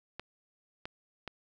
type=clicks; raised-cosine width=0.3 ms; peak=-23 dBFS; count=3; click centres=0.196 / 0.855 / 1.277 s; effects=none